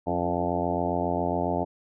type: harmonic tone with a mistuned harmonic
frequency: 87.31 Hz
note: F2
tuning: in tune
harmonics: 1 / 2 / 3 / 4 / 5 / 6 / 7 / 8 / 9 / 10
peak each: -35 / -33 / -32 / -34 / -34 / -36 / -32 / -31 / -35 / -34 dBFS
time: 0.06-1.65 s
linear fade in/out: 20 ms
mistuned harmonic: 3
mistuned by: +43 cents
effects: none